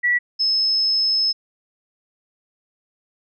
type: tone pair in turn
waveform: sine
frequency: 1947 / 5198 Hz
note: B6 / E8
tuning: -25 / -25 cents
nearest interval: octave + perfect fourth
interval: 1700 cents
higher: second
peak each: -15 / -16 dBFS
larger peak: first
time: 0.03-0.19 / 0.39-1.33 s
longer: second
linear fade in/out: 20 ms
effects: none